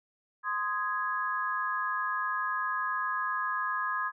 sine chord, Ab major, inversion first, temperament just, 1038.3 / 1245.9 / 1661.2 Hz, C6 / Eb6 / Ab6, -14 / +2 / 0 cents, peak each -33 dBFS, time 0.43-4.12 s, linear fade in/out 50 ms, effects none

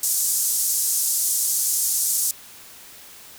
pink band-pass noise, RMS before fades -22 dBFS, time 0.03-2.31 s, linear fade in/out 2 ms, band 6600 to 14000 Hz, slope 24 dB/octave, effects white hiss -44 dBFS RMS until 3.38 s

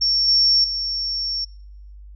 sine tone with level steps, 5470 Hz, F8, 37 cents flat, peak -16 / -13 / -22 dBFS, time 0.01-1.45 s, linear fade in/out 10 ms, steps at 0.28 / 0.64 s, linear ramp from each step 2 ms, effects noise-tail reverb RT60 0.8 s tail -25 dB re dry + added 50 Hz sine -38 dBFS peak until 2.15 s

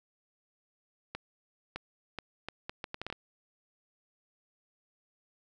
accelerating click train, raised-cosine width 0.3 ms, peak -21 dBFS, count 11, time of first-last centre 1.15-3.126 s, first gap 610 ms, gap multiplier 0.7, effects none

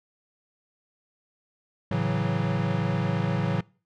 square chord, F# minor seventh, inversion first, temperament equal, 110 / 138.59 / 164.81 / 185 Hz, A2 / C#3 / E3 / F#3, 0 / 0 / 0 / 0 cents, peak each -30 dBFS, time 1.91-3.61 s, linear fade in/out 5 ms, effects noise-tail reverb RT60 0.4 s tail -25 dB re dry + low-pass 3000 Hz 12 dB/octave

